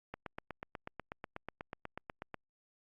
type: click train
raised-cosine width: 0.5 ms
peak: -26 dBFS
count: 19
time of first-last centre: 0.14-2.343 s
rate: 8.17 Hz
effects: Opus 48 kbps